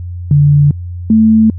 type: tone pair in turn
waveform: sine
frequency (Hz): 144.9 / 220.2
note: D3 / A3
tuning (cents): -23 / +2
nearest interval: perfect fifth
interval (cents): 725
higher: second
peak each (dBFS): -4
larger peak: neither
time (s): 0.31-0.71 / 1.1-1.5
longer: neither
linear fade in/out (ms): 2
effects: added 88 Hz sine -20 dBFS peak until 1.58 s